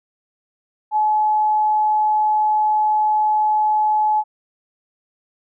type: tone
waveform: sine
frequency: 854 Hz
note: G#5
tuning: 48 cents sharp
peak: -14 dBFS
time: 0.91-4.24 s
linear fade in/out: 50 ms
effects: none